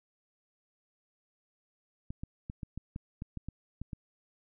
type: clicks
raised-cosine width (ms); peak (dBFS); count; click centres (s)
5; -26; 11; 2.105 / 2.235 / 2.499 / 2.632 / 2.776 / 2.961 / 3.221 / 3.373 / 3.486 / 3.816 / 3.932
effects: none